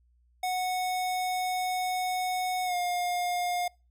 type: tone with pitch glide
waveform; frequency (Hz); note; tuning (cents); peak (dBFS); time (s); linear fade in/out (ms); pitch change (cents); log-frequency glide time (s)
square; 736 to 711.3; F#5 to F5; -9 to +32; -28; 0.43-3.68; 5; -59; 2.65-2.75
effects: noise-tail reverb RT60 0.3 s tail -26 dB re dry + added 60 Hz sine -62 dBFS peak until 3.9 s